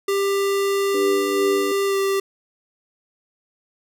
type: tone with pitch glide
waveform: square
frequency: 396.1 to 391.6 Hz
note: G4 to G4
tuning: +18 to -2 cents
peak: -19 dBFS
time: 0.08-2.2 s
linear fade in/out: 5 ms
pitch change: -20 cents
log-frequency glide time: 1.86-1.97 s
type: harmonic tone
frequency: 98.4 Hz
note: G2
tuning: 7 cents sharp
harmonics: 3 / 4 / 5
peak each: -26 / -28 / -30 dBFS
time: 0.94-1.72 s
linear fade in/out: 5 ms
effects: none